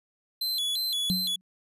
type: tone with vibrato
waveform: 45% pulse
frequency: 3729 Hz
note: A#7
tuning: in tune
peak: -26 dBFS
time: 0.41-1.36 s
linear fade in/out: 5 ms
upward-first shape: square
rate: 2.9 Hz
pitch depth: 160 cents each way
type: tone with exponential decay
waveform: sine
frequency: 185 Hz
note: F#3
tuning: in tune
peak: -22 dBFS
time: 1.1-1.41 s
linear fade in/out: 0 ms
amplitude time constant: 66 ms
effects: resampled to 32000 Hz